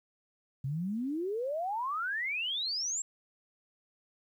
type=exponential sweep; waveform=sine; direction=up; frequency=129.1 to 7680 Hz; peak=-31 dBFS; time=0.64-3.02 s; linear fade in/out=5 ms; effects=11-bit